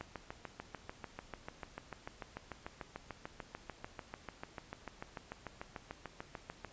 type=click train; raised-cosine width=0.5 ms; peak=-27 dBFS; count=46; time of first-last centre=0.01-6.647 s; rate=6.78 Hz; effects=pink hiss -59 dBFS RMS until 6.72 s + resampled to 16000 Hz